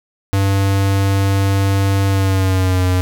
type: tone with pitch glide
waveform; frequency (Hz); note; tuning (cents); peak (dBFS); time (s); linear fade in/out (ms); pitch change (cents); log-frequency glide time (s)
square; 98 to 91.44; G2 to F#2; 0 to -20; -13; 0.33-3.01; 0; -120; 2.07-2.85
effects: none